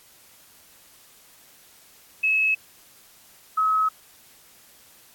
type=tone pair in turn; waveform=sine; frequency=2582 / 1281.7 Hz; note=E7 / E6; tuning=-37 / -49 cents; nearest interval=octave; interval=1212 cents; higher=first; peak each=-18 dBFS; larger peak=neither; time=2.23-2.55 / 3.57-3.89 s; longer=neither; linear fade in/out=10 ms; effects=white hiss -53 dBFS RMS until 5.14 s + AAC 64 kbps